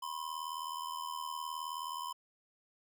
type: ring-modulated tone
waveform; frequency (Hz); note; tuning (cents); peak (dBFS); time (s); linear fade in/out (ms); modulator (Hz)
square; 1022; C6; -41; -36; 0.02-2.13; 10; 39.6
effects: none